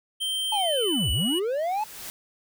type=tone with pitch glide; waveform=square; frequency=3134 to 2924 Hz; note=G7 to F#7; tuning=-1 to -21 cents; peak=-26 dBFS; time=0.2-1.4 s; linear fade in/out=20 ms; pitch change=-120 cents; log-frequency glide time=0.53-1.24 s
type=linear two-way sweep; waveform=triangle; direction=down then up; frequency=880 to 58.27 to 880 Hz; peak=-22 dBFS; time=0.52-1.84 s; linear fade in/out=5 ms; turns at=1.11 s
type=noise with exponential growth; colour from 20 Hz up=white; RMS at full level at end=-36 dBFS; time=1.04-2.1 s; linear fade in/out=0 ms; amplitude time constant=230 ms
effects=none